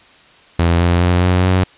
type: tone with pitch steps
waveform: sawtooth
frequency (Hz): 85 / 86.84 / 88.71 / 90.63 / 92.59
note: F2 / F2 / F2 / F#2 / F#2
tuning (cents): -46 / -9 / +28 / -35 / +2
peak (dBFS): -7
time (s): 0.59-1.64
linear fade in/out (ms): 5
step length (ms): 210
effects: white hiss -46 dBFS RMS until 1.77 s + resampled to 8000 Hz